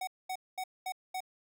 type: tone bursts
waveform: square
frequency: 747 Hz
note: F#5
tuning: 16 cents sharp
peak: -35 dBFS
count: 5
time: 0.01-1.205 s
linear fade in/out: 5 ms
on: 63 ms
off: 220 ms
effects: none